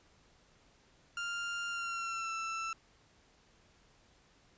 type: tone with pitch glide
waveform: 30% pulse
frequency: 1396.9 to 1332.3 Hz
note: F6 to E6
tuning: 0 to +18 cents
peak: -33 dBFS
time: 1.17-2.73 s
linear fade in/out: 2 ms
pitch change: -82 cents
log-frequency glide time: 1.69-2.34 s
effects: pink hiss -66 dBFS RMS until 4.57 s + resampled to 16000 Hz